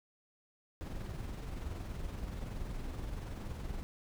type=noise with amplitude modulation; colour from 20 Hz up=brown; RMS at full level=-39 dBFS; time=0.81-3.83 s; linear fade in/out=0 ms; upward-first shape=sine; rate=21.2 Hz; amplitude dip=40%; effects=none